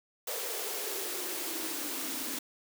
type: noise with high-pass filter sweep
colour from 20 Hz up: white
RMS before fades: -36 dBFS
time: 0.27-2.39 s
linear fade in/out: 5 ms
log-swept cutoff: 490 to 250 Hz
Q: 6.6
effects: none